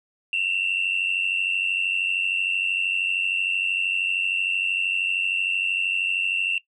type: tone pair together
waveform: sine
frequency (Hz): 2685 / 2778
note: E7 / F7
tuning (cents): +31 / -10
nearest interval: minor second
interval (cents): 59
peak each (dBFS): -23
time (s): 0.33-6.58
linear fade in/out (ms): 2
effects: noise-tail reverb RT60 0.1 s tail -20 dB re dry + tanh soft clip ceiling -15 dBFS